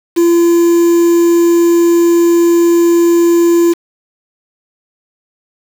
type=tone with quantisation; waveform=triangle; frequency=341.1 Hz; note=F4; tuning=41 cents flat; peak=-4 dBFS; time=0.16-3.74 s; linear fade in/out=20 ms; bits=4; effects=none